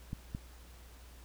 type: clicks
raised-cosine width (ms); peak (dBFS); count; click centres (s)
5; -25; 2; 0.131 / 0.349
effects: added 60 Hz sine -52 dBFS peak until 1.24 s + pink hiss -59 dBFS RMS until 1.24 s